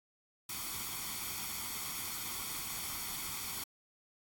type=noise with comb filter; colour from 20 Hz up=white; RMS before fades=-40 dBFS; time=0.49-3.64 s; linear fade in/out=5 ms; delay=0.89 ms; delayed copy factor=+0.65; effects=AAC 64 kbps